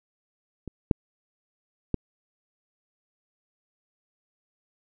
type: clicks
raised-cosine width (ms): 3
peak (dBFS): -23 / -6 / -11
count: 3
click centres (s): 0.677 / 0.912 / 1.943
effects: none